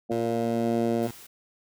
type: harmonic tone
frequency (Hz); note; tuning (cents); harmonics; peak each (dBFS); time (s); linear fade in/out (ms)
116.1; A#2; -7; 2 / 3 / 4 / 5 / 6; -28 / -30 / -31 / -32 / -33; 0.09-1.08; 20
type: tone with vibrato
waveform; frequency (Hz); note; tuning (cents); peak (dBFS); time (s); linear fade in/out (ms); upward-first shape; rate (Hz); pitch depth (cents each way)
20% pulse; 116.54; A#2; 0; -28; 0.11-1.11; 5; square; 9.7; 10
type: noise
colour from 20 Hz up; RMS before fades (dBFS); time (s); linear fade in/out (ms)
white; -47; 1.02-1.27; 10
effects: none